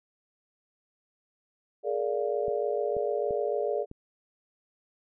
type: chord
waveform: sine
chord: Bb dominant seventh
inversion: third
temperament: just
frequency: 419.5 / 466.2 / 582.7 / 699.2 Hz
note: Ab4 / Bb4 / D5 / F5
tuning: +17 / 0 / -14 / +2 cents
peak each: -30 / -32 / -31 / -36 dBFS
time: 1.83-3.86 s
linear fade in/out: 50 ms
type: clicks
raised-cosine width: 3 ms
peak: -29 dBFS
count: 4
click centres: 2.482 / 2.967 / 3.308 / 3.914 s
effects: none